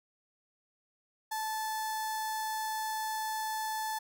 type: tone with notch filter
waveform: sawtooth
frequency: 872 Hz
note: A5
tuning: 16 cents flat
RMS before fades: -35 dBFS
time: 1.31-3.99 s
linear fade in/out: 10 ms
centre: 2700 Hz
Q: 1.3
effects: none